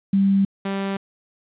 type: tone pair in turn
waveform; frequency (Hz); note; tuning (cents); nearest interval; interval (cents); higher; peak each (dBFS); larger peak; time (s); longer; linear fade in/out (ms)
sine / sawtooth; 196 / 196; G3 / G3; 0 / 0; unison; 0; neither; -14 / -19; first; 0.13-0.45 / 0.65-0.97; neither; 5
effects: resampled to 8000 Hz + 8-bit